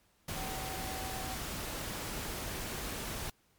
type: tone in noise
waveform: sine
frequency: 760 Hz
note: F#5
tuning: 46 cents sharp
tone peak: -43 dBFS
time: 0.36-1.35 s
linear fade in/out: 5 ms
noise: pink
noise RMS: -39 dBFS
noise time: 0.28-3.3 s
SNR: -7 dB
effects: pink hiss -70 dBFS RMS until 3.58 s + MP3 96 kbps